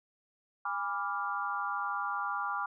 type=chord; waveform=sine; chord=G# diminished seventh; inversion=none; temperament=equal with one note detuned; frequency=815.4 / 987.8 / 1174.7 / 1396.9 Hz; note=G#5 / B5 / D6 / F6; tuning=-32 / 0 / 0 / 0 cents; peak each=-38 / -39 / -35 / -37 dBFS; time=0.65-2.66 s; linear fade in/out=5 ms; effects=none